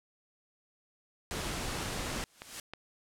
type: noise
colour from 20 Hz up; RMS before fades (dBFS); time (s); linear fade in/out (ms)
pink; -36; 1.31-2.24; 0
type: click train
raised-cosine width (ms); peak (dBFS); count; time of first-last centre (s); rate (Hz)
0.3; -25; 5; 1.47-2.736; 3.16
type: noise with exponential growth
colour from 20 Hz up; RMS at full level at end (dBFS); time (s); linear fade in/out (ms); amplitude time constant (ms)
white; -38; 2.15-2.6; 2; 96
effects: low-pass 10000 Hz 12 dB/octave